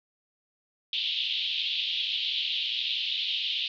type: band-pass noise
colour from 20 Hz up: pink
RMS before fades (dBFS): -30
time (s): 0.93-3.68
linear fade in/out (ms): 2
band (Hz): 2900 to 3800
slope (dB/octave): 48
effects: none